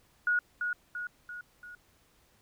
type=tone with echo; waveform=sine; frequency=1450 Hz; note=F#6; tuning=35 cents flat; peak=-24 dBFS; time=0.27-0.39 s; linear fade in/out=2 ms; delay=340 ms; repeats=4; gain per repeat=-5 dB; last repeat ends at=1.75 s; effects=pink hiss -66 dBFS RMS until 2.41 s